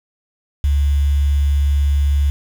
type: tone with quantisation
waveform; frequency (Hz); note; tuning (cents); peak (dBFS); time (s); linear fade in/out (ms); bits
sine; 71.1; C#2; +45; -12; 0.64-2.3; 0; 6
effects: none